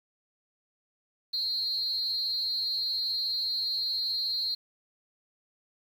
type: tone with amplitude modulation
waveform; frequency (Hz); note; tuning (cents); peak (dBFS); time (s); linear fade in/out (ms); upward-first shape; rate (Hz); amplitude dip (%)
sine; 4202; C8; +7; -23; 1.33-4.55; 10; sine; 279; 80
effects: tanh soft clip ceiling -21 dBFS + 9-bit